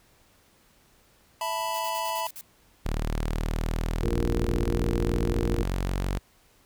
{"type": "chord", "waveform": "square", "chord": "E suspended fourth", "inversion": "none", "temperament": "equal with one note detuned", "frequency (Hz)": [659.3, 882.5, 987.8], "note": ["E5", "A5", "B5"], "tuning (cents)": [0, 5, 0], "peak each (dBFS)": [-35, -33, -31], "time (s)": [1.41, 2.27], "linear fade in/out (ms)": 2}
{"type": "noise bursts", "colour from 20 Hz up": "blue", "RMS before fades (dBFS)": -40, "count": 7, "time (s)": [1.74, 2.411], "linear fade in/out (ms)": 2, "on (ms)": 53, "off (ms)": 50}
{"type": "linear sweep", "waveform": "sawtooth", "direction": "up", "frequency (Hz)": [37.64, 47], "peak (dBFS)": -22, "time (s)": [2.85, 6.19], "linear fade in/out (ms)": 10}
{"type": "harmonic tone", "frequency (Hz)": 58.27, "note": "A#1", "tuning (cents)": 0, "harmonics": [1, 2, 3, 4, 5, 6, 7, 8], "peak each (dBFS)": [-32, -34, -39, -35, -36, -32, -39, -34], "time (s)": [4.02, 5.64], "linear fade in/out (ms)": 20}
{"effects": ["pink hiss -61 dBFS RMS until 6.65 s"]}